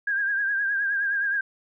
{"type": "tone with vibrato", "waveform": "sine", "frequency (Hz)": 1616, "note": "G#6", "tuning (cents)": -48, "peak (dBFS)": -22, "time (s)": [0.07, 1.41], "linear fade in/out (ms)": 5, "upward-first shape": "triangle", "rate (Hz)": 9.6, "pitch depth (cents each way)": 67, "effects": []}